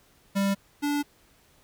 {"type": "tone pair in turn", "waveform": "square", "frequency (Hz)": [197.5, 290.2], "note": ["G3", "D4"], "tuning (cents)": [13, -21], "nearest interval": "perfect fifth", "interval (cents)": 666, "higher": "second", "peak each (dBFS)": [-23, -25], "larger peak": "first", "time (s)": [[0.35, 0.55], [0.82, 1.03]], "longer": "second", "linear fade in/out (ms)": 20, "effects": ["pink hiss -61 dBFS RMS until 1.63 s"]}